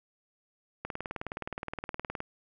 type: click train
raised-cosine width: 0.5 ms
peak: -20 dBFS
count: 27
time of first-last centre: 0.85-2.204 s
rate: 19.2 Hz
effects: none